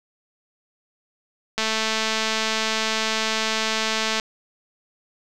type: click train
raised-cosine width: 0.2 ms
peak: -6 dBFS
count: 577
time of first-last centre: 1.58-4.198 s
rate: 220 Hz
effects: none